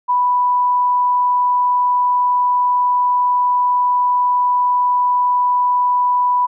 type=tone; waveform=sine; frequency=987.8 Hz; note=B5; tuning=in tune; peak=-12 dBFS; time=0.08-6.47 s; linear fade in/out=20 ms; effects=none